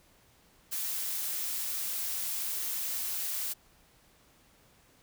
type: noise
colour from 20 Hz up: blue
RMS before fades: -34 dBFS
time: 0.71-3.54 s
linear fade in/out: 20 ms
effects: pink hiss -63 dBFS RMS until 5.02 s